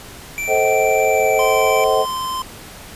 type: tone with pitch glide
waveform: square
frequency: 2342 to 2327 Hz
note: D7 to D7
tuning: -5 to -17 cents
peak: -22 dBFS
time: 0.38-1.84 s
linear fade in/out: 0 ms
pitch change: -12 cents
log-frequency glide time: 1.06-1.28 s
type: chord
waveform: sine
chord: A diminished seventh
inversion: none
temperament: just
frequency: 440 / 528 / 633.6 / 760.3 Hz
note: A4 / C5 / Eb5 / Gb5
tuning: 0 / +16 / +31 / +47 cents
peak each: -19 dBFS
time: 0.47-2.06 s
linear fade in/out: 50 ms
type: tone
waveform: square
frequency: 1037 Hz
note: C6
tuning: 16 cents flat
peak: -22 dBFS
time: 1.39-2.42 s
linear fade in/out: 2 ms
effects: pink hiss -37 dBFS RMS until 2.95 s + resampled to 32000 Hz